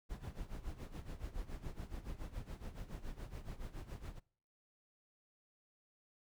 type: noise with tremolo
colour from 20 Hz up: brown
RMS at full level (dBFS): -43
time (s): 0.09-4.2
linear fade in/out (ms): 20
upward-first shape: sine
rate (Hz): 7.1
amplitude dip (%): 80
effects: noise-tail reverb RT60 0.5 s tail -23 dB re dry